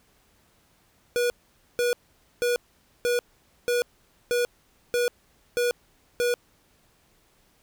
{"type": "tone bursts", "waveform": "square", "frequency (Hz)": 484, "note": "B4", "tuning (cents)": -35, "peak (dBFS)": -22, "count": 9, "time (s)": [1.16, 6.34], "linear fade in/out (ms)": 0, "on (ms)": 140, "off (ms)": 490, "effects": ["pink hiss -63 dBFS RMS until 7.62 s"]}